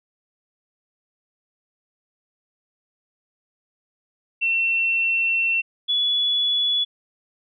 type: tone pair in turn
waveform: sine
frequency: 2704 / 3412 Hz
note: E7 / G#7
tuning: +43 / +46 cents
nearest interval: major third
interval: 403 cents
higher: second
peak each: -18 dBFS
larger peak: neither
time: 4.41-5.62 / 5.88-6.85 s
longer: first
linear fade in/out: 20 ms
effects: none